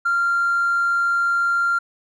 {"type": "tone with hard clipping", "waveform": "sine", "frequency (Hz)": 1387, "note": "F6", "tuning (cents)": -12, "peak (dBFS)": -17, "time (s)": [0.05, 1.79], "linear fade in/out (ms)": 10, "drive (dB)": 1, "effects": []}